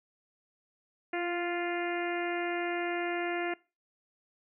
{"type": "harmonic tone with a mistuned harmonic", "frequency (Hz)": 349.2, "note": "F4", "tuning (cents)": 0, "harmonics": [1, 2, 3, 4, 5, 6, 7, 8], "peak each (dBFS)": [-33, -36, -46, -42, -40, -40, -43, -47], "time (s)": [1.13, 3.54], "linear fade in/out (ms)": 5, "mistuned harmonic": 1, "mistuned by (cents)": -17, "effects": ["noise-tail reverb RT60 0.3 s tail -22 dB re dry"]}